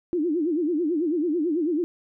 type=tone with vibrato; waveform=sine; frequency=324.1 Hz; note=E4; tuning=29 cents flat; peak=-21 dBFS; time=0.13-1.84 s; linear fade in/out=0 ms; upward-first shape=sine; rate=9.1 Hz; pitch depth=190 cents each way; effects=none